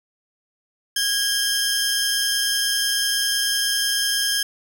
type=tone cluster; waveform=sawtooth; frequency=1641 / 3156 / 5250 Hz; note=G#6 / G7 / E8; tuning=-21 / +11 / -8 cents; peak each=-21 dBFS; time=0.96-4.43 s; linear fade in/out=5 ms; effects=none